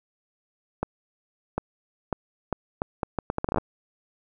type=accelerating click train; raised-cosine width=1 ms; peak=-11 dBFS; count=16; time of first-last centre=0.83-3.583 s; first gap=750 ms; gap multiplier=0.73; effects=none